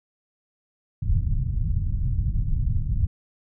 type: low-pass noise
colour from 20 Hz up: pink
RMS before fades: -23 dBFS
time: 1.02-3.07 s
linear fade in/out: 5 ms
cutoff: 130 Hz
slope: 24 dB/octave
effects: none